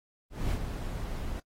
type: noise with ADSR envelope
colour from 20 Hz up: brown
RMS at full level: -28 dBFS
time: 0.3-1.4 s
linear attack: 210 ms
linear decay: 74 ms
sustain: -7 dB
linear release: 5 ms
effects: noise-tail reverb RT60 0.1 s tail -26 dB re dry + AAC 48 kbps